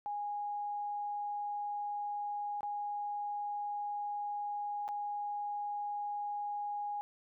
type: tone with dropouts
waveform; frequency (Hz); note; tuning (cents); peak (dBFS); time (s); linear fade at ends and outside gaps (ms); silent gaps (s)
sine; 824; G#5; -14; -35; 0.06-7.01; 0; 2.608-2.631 / 4.88-4.888
effects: none